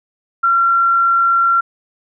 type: tone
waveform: sine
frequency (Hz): 1368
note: F6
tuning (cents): -36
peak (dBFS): -10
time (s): 0.43-1.61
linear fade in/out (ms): 10
effects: none